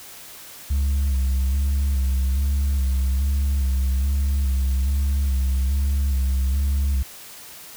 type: tone with vibrato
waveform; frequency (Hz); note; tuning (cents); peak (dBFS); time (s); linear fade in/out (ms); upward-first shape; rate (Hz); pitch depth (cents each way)
sine; 67.8; C#2; -38; -15; 0.7-7.03; 10; square; 1.2; 44
effects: tanh soft clip ceiling -17 dBFS + white hiss -41 dBFS RMS until 7.76 s